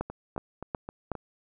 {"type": "two click trains", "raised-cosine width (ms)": 1, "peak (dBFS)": [-23, -16], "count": [5, 4], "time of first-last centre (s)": [[0.1, 1.153], [0.01, 1.117]], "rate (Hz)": [3.8, 2.71], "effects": []}